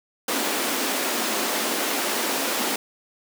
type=high-pass noise; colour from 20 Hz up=pink; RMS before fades=-25 dBFS; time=0.28-2.76 s; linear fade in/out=5 ms; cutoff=220 Hz; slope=48 dB/octave; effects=none

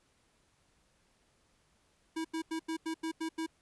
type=tone bursts; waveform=square; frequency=323.1 Hz; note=E4; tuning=35 cents flat; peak=-34 dBFS; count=8; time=2.16-3.465 s; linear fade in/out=10 ms; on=87 ms; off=87 ms; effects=pink hiss -71 dBFS RMS until 3.61 s + resampled to 24000 Hz

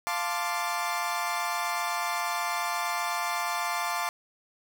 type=chord; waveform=30% pulse; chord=D minor seventh; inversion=first; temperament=equal; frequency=698.5 / 880 / 1046.5 / 1174.7 Hz; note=F5 / A5 / C6 / D6; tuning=0 / 0 / 0 / 0 cents; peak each=-31 dBFS; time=0.07-4.09 s; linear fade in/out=0 ms; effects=none

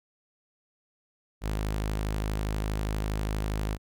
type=tone; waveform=sawtooth; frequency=52.4 Hz; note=G#1; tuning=16 cents sharp; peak=-24 dBFS; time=1.41-3.78 s; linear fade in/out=50 ms; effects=none

